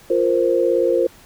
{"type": "chord", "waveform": "sine", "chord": "F suspended fourth", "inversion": "none", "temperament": "just", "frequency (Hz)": [349.2, 465.6, 523.8], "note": ["F4", "Bb4", "C5"], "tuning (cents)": [0, -2, 2], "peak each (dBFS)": [-19, -19, -18], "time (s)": [0.1, 1.07], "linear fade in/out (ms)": 5, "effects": ["pink hiss -47 dBFS RMS until 1.25 s"]}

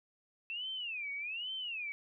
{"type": "tone with vibrato", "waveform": "sine", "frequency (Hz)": 2637, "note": "E7", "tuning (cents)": 0, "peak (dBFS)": -37, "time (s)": [0.5, 1.92], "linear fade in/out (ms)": 0, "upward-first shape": "sine", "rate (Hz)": 1.2, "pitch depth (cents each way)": 280, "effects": []}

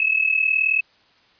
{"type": "tone pair together", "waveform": "sine", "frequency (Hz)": [2563, 2602], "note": ["E7", "E7"], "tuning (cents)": [-49, -23], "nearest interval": "unison", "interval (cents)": 26, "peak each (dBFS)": [-20, -19], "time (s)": [0, 0.81], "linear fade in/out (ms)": 2, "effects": ["white hiss -57 dBFS RMS until 1.39 s", "resampled to 11025 Hz"]}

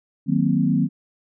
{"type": "chord", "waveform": "sine", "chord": "C half-diminished seventh", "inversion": "first", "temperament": "equal", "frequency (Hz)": [155.56, 185, 233.1, 261.6], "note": ["Eb3", "Gb3", "Bb3", "C4"], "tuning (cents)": [0, 0, 0, 0], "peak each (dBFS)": -22, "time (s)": [0.26, 0.89], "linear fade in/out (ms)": 50, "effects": []}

